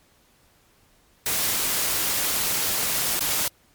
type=noise with dropouts; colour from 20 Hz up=white; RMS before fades=-24 dBFS; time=1.26-3.48 s; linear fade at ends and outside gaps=2 ms; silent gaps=3.194-3.207 s; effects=pink hiss -60 dBFS RMS until 3.74 s + MP3 96 kbps